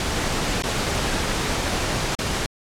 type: noise with dropouts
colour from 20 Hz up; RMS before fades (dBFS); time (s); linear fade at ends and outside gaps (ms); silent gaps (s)
pink; -24; 0-2.46; 1; 0.623-0.637 / 2.151-2.189
effects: low-pass 8000 Hz 12 dB/octave + AAC 64 kbps